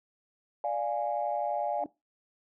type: chord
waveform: sine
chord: D diminished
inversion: none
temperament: equal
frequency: 587.3 / 698.5 / 830.6 Hz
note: D5 / F5 / Ab5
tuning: 0 / 0 / 0 cents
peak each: -32 dBFS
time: 0.64-1.84 s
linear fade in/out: 2 ms
type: tone with exponential growth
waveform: sine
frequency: 293.7 Hz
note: D4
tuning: in tune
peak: -33 dBFS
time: 1.76-1.86 s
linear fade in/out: 1 ms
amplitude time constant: 21 ms
effects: noise-tail reverb RT60 0.2 s tail -18 dB re dry + tanh soft clip ceiling -18 dBFS